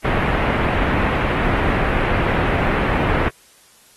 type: low-pass noise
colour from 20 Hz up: pink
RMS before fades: -19 dBFS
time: 0.04-3.29 s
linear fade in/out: 10 ms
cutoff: 2400 Hz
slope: 24 dB/octave
effects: white hiss -51 dBFS RMS until 3.96 s + AAC 32 kbps